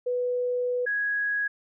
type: tone pair in turn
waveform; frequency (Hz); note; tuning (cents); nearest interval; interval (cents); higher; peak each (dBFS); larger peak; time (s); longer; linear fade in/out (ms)
sine; 493.9 / 1661.3; B4 / G#6; 0 / 0; octave + major sixth; 2100; second; -24; neither; 0.06-0.86 / 0.86-1.48; first; 10
effects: none